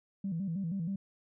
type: tone with vibrato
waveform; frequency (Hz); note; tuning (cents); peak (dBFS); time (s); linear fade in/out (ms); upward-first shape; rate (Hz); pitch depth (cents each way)
sine; 179.8; F#3; -49; -31; 0.24-0.96; 5; square; 6.3; 150
effects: tanh soft clip ceiling -27 dBFS